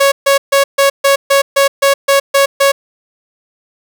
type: tone bursts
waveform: sawtooth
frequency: 554.4 Hz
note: C#5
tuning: in tune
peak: -3 dBFS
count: 11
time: 0-2.72 s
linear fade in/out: 10 ms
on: 120 ms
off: 140 ms
effects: none